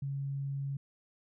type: tone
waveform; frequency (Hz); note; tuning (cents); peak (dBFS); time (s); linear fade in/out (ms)
sine; 138.59; C#3; 0; -33; 0.02-0.77; 5
effects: none